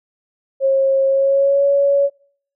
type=tone with pitch glide; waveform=sine; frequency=540 to 561.3 Hz; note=C#5 to C#5; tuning=-45 to +22 cents; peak=-11 dBFS; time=0.6-2.1 s; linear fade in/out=50 ms; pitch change=+67 cents; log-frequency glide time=1.07-1.65 s; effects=noise-tail reverb RT60 0.6 s tail -24 dB re dry